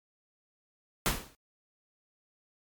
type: noise with exponential decay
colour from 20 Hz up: pink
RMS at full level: -24 dBFS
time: 1.06-1.35 s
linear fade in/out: 0 ms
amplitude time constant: 63 ms
effects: MP3 96 kbps